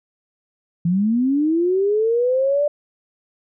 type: linear sweep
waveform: sine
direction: up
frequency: 164.81 to 594 Hz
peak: -15 dBFS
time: 0.85-2.68 s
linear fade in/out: 5 ms
effects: none